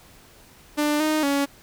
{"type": "tone with pitch steps", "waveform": "sawtooth", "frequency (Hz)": [297.1, 309.2, 280.9], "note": ["D4", "D#4", "C#4"], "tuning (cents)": [20, -11, 23], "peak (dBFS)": -16, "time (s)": [0.77, 1.46], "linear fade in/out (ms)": 20, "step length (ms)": 230, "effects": ["pink hiss -51 dBFS RMS until 1.62 s"]}